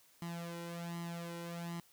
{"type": "tone with flanger", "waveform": "sawtooth", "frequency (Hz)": 170.3, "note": "F3", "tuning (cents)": -43, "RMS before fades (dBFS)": -43, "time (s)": [0.22, 1.8], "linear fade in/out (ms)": 2, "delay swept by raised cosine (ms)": [0.98, 2.08], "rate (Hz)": 1.3, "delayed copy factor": 0.75, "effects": ["white hiss -66 dBFS RMS until 1.92 s"]}